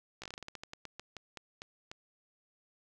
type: slowing click train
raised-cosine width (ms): 0.2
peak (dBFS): -26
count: 18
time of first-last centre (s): 0.22-1.915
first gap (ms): 16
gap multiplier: 1.2
effects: none